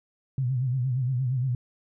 sine tone with vibrato, 127.8 Hz, C3, 40 cents flat, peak -23 dBFS, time 0.38-1.55 s, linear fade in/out 2 ms, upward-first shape sine, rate 8.6 Hz, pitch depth 99 cents each way, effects none

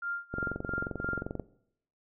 sine tone with tremolo, 1396.9 Hz, F6, in tune, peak -31 dBFS, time 0.02-1.23 s, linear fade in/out 5 ms, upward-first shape sine, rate 3 Hz, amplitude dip 95%
click train, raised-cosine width 2 ms, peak -21 dBFS, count 25, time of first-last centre 0.34-1.397 s, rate 22.7 Hz
effects noise-tail reverb RT60 0.7 s tail -18 dB re dry

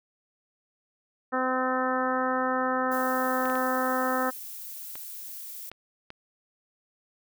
harmonic tone, 257.1 Hz, C4, 30 cents flat, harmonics 1 / 2 / 3 / 4 / 5 / 6 / 7, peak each -31 / -30 / -32 / -33 / -30 / -36 / -36 dBFS, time 1.32-4.31 s, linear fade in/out 20 ms
violet noise, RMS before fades -40 dBFS, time 2.91-5.7 s, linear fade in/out 10 ms
clicks, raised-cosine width 0.3 ms, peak -25 dBFS, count 6, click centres 3.456 / 3.499 / 3.555 / 4.955 / 5.716 / 6.104 s
effects none

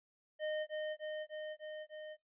square tone with echo, 615 Hz, D#5, 20 cents flat, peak -36 dBFS, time 0.39-0.67 s, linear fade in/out 50 ms, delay 300 ms, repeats 5, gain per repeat -2 dB, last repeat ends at 2.17 s, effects noise-tail reverb RT60 0.2 s tail -23 dB re dry + resampled to 8000 Hz

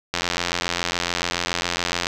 click train, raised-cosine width 0.2 ms, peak -4 dBFS, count 169, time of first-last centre 0.14-2.069 s, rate 87.1 Hz, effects none

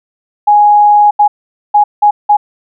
sine tone bursts at uneven times, 830.6 Hz, G#5, in tune, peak -3 dBFS, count 5, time 0.47-1.11 / 1.19-1.28 / 1.74-1.84 / 2.02-2.11 / 2.29-2.37 s, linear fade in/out 10 ms, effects none

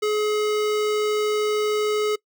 square tone with notch filter, 423.5 Hz, G#4, 34 cents sharp, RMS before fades -22 dBFS, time 0.02-2.16 s, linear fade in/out 10 ms, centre 12000 Hz, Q 0.94, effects noise-tail reverb RT60 0.1 s tail -24 dB re dry

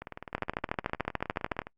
two click trains, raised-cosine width 0.5 ms, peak -13 / -24 dBFS, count 18 / 33, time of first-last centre 0.35-1.591 / 0.02-1.669 s, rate 13.7 / 19.4 Hz, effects noise-tail reverb RT60 0.1 s tail -26 dB re dry + Opus 48 kbps

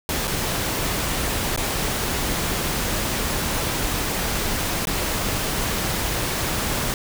pink noise with dropouts, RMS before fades -24 dBFS, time 0.09-6.94 s, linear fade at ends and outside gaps 1 ms, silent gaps 0.273-0.277 / 1.562-1.575 / 4.854-4.871 s, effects none

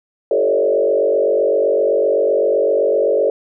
sine tone with frequency modulation, 496.9 Hz, B4, 11 cents sharp, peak -12 dBFS, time 0.31-3.3 s, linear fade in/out 2 ms, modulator 47.8 Hz, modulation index 2.2, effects none

